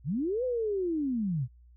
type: linear two-way sweep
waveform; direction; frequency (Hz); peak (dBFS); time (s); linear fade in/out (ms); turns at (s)
sine; up then down; 112.2 to 517 to 112.2; -27; 0.04-1.48; 50; 0.44
effects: added 60 Hz sine -53 dBFS peak until 1.76 s